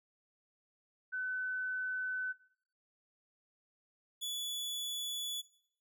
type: tone pair in turn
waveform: sine / sawtooth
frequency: 1510 / 3428 Hz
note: F#6 / A7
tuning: +35 / -46 cents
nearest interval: octave + major second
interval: 1419 cents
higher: second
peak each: -35 / -34 dBFS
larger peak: second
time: 1.12-2.33 / 4.21-5.42 s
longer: neither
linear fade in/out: 20 ms
effects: noise-tail reverb RT60 0.6 s tail -18 dB re dry